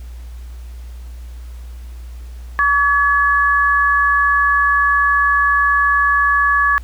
sine tone pair together, 1138.6 / 1700 Hz, C#6 / G#6, +46 / +40 cents, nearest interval perfect fifth, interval 694 cents, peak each -14 dBFS, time 2.59-6.78 s, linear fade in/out 0 ms, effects added 60 Hz sine -29 dBFS peak until 6.83 s + pink hiss -49 dBFS RMS until 6.83 s

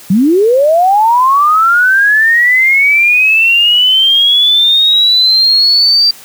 sine linear sweep, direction up, 173.6 to 4699 Hz, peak -5 dBFS, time 0.1-6.11 s, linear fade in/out 5 ms, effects white hiss -35 dBFS RMS until 6.24 s + high-pass 60 Hz 12 dB/octave

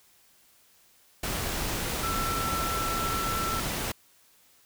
sine tone in noise, 1337 Hz, E6, 24 cents sharp, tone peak -30 dBFS, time 2.03-3.6 s, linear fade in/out 5 ms, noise pink, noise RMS -31 dBFS, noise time 1.23-3.92 s, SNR -2 dB, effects white hiss -61 dBFS RMS until 4.65 s

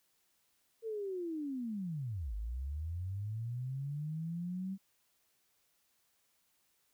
sine linear two-way sweep, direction down then up, 458.1 to 49.67 to 195.3 Hz, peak -36 dBFS, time 0.82-4.78 s, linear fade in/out 50 ms, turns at 2.34 s, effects white hiss -75 dBFS RMS until 6.93 s

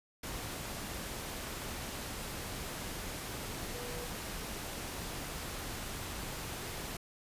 sine tone in noise, 487 Hz, B4, 24 cents flat, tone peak -45 dBFS, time 3.74-4.07 s, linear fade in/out 5 ms, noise pink, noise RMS -41 dBFS, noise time 0.23-6.97 s, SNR -7 dB, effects resampled to 32000 Hz

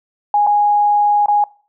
sine tone with dropouts, 827 Hz, G#5, 8 cents flat, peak -10 dBFS, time 0.34-1.44 s, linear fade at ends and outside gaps 2 ms, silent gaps 0.466-0.471 / 1.26-1.283 s, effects noise-tail reverb RT60 0.4 s tail -22 dB re dry

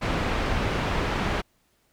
pink low-pass noise, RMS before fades -26 dBFS, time 0.01-1.42 s, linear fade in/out 20 ms, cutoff 2700 Hz, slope 12 dB/octave, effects pink hiss -67 dBFS RMS until 1.92 s

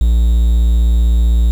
triangle tone with quantisation, 57.8 Hz, A#1, 14 cents flat, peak -6 dBFS, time 0.01-1.51 s, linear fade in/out 0 ms, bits 6, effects none

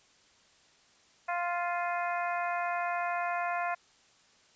harmonic tone with a mistuned harmonic, 349.2 Hz, F4, in tune, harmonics 2 / 3 / 4 / 5 / 6 / 7, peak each -32 / -36 / -38 / -40 / -42 / -43 dBFS, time 1.28-3.75 s, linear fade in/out 10 ms, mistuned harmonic 7, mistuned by +31 cents, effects white hiss -63 dBFS RMS until 4.55 s + resampled to 16000 Hz

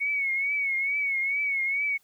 sine tone with vibrato, 2217 Hz, C#7, in tune, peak -24 dBFS, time 0-1.98 s, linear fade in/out 20 ms, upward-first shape triangle, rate 2.3 Hz, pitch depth 79 cents each way, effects white hiss -65 dBFS RMS until 2.03 s

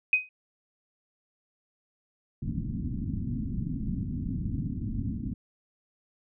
sine tone with exponential decay, 2509 Hz, D#7, 14 cents sharp, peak -15 dBFS, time 0.13-0.29 s, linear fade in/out 2 ms, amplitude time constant 34 ms
white low-pass noise, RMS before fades -32 dBFS, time 2.42-5.34 s, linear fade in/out 5 ms, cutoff 260 Hz, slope 48 dB/octave
effects none

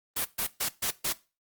white noise bursts, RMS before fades -29 dBFS, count 5, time 0.16-1.13 s, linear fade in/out 10 ms, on 90 ms, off 130 ms, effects noise-tail reverb RT60 0.3 s tail -19 dB re dry + Opus 32 kbps

